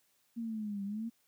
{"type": "linear two-way sweep", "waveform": "sine", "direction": "down then up", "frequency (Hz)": [234.7, 196, 234.7], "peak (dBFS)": -35, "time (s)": [0.36, 1.1], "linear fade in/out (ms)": 20, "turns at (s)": 0.84, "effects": ["white hiss -73 dBFS RMS until 1.27 s", "high-pass 80 Hz 12 dB/octave"]}